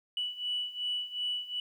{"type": "beating tone pair", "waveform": "sine", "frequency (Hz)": [2955, 2957.7], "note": ["F#7", "F#7"], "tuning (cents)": [-3, -1], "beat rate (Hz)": 2.7, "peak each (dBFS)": [-36, -33], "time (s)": [0.17, 1.6], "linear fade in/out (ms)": 2, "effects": ["tanh soft clip ceiling -24 dBFS", "11-bit"]}